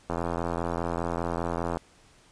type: click train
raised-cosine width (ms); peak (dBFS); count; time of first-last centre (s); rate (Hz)
1; -15; 143; 0.1-1.771; 85
effects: pink hiss -58 dBFS RMS until 2.31 s + resampled to 22050 Hz